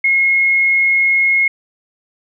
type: tone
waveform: sine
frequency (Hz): 2161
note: C#7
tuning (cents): -45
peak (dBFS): -10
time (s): 0.04-1.48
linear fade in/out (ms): 5
effects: none